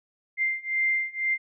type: beating tone pair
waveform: sine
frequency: 2093 / 2095 Hz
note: C7 / C7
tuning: 0 / +2 cents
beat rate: 2 Hz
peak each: -27 / -26 dBFS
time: 0.37-1.38 s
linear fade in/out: 50 ms
effects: none